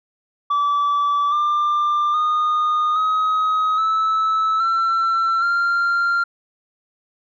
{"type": "tone with pitch steps", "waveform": "sine", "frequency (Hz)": [1155, 1190.9, 1227.9, 1266.1, 1305.5, 1346, 1387.9], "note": ["D6", "D6", "D#6", "D#6", "E6", "E6", "F6"], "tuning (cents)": [-29, 24, -23, 30, -17, 36, -11], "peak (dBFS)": -13, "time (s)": [0.5, 6.24], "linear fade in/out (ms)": 10, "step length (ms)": 820, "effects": ["tanh soft clip ceiling -15 dBFS"]}